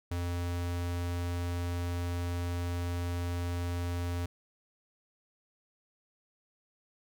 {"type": "tone", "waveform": "square", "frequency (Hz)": 87.31, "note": "F2", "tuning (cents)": 0, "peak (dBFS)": -32, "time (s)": [0.11, 4.26], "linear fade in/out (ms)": 5, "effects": []}